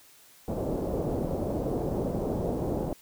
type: low-pass noise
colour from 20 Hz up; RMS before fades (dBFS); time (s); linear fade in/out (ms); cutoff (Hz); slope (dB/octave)
white; -30; 0.48-2.93; 2; 580; 24
effects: white hiss -56 dBFS RMS until 3.01 s